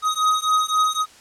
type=beating tone pair; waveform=square; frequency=1255 / 1258.8 Hz; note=D#6 / D#6; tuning=+15 / +20 cents; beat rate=3.8 Hz; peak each=-21 dBFS; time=0.02-1.06 s; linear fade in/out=50 ms; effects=white hiss -48 dBFS RMS until 1.2 s + low-pass 8000 Hz 12 dB/octave